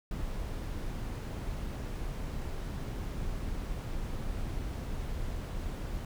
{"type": "noise", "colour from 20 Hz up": "brown", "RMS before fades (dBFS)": -36, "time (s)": [0.11, 6.05], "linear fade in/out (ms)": 2, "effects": []}